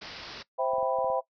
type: low-pass noise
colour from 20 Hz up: white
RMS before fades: -43 dBFS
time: 0.01-0.43 s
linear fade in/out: 10 ms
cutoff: 5400 Hz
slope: 96 dB/octave
type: chord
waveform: sine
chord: C major seventh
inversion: none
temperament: equal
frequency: 523.3 / 659.3 / 784 / 987.8 Hz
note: C5 / E5 / G5 / B5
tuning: 0 / 0 / 0 / 0 cents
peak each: -29 / -30 / -31 / -33 dBFS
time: 0.58-1.21 s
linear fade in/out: 20 ms
type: clicks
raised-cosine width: 2 ms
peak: -36 dBFS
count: 6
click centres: 0.735 / 0.783 / 0.829 / 0.987 / 1.045 / 1.101 s
effects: noise-tail reverb RT60 0.1 s tail -19 dB re dry